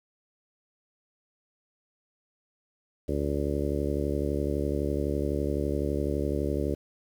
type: harmonic tone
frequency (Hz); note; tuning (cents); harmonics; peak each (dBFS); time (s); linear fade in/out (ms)
71.9; D2; -36; 1 / 2 / 3 / 4 / 5 / 6 / 7 / 8; -31 / -35 / -37 / -33 / -33 / -34 / -38 / -37; 3.08-6.75; 10
effects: 9-bit